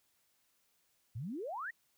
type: exponential sweep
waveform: sine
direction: up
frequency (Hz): 100 to 1975.5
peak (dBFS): -38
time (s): 1.15-1.71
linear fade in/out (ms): 10
effects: white hiss -75 dBFS RMS until 1.97 s